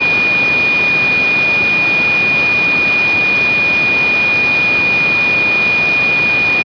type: tone in noise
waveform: sine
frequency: 2445 Hz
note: D#7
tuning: 31 cents flat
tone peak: -10 dBFS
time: 0-6.63 s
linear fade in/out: 20 ms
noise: pink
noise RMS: -19 dBFS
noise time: 0-6.63 s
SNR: +6 dB
effects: high-pass 150 Hz 12 dB/octave + resampled to 11025 Hz